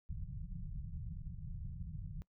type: low-pass noise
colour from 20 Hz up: pink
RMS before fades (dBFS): -44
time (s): 0.09-2.22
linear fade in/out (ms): 0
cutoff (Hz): 180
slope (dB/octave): 96
effects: noise-tail reverb RT60 0.1 s tail -22 dB re dry